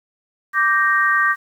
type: chord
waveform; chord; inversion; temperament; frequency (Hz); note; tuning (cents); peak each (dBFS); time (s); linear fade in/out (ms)
sine; G minor; second; equal with one note detuned; 1168.6 / 1568 / 1864.7; D6 / G6 / Bb6; -9 / 0 / 0; -18; 0.53-1.36; 50
effects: 8-bit